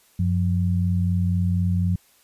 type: tone pair together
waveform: sine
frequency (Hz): 93.33 / 177.4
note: F#2 / F3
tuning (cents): +15 / +27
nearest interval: major seventh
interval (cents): 1112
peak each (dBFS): -20 / -23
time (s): 0.19-1.96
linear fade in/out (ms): 5
effects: white hiss -58 dBFS RMS until 2.23 s + resampled to 32000 Hz